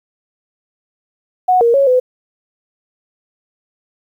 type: tone with pitch steps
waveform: sine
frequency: 735 / 468.5 / 553 / 505 Hz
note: F#5 / A#4 / C#5 / B4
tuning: -12 / +9 / -4 / +39 cents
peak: -8 dBFS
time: 1.48-2 s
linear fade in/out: 10 ms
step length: 130 ms
effects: 8-bit